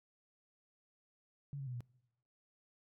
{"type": "tone with pitch steps", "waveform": "sine", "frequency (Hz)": [141.4, 136.6, 125.3, 120.8], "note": ["C#3", "C#3", "B2", "B2"], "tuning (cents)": [35, -25, 25, -38], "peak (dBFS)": -40, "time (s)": [1.53, 1.806], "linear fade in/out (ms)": 0, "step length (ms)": 69, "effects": ["noise-tail reverb RT60 0.9 s tail -23 dB re dry"]}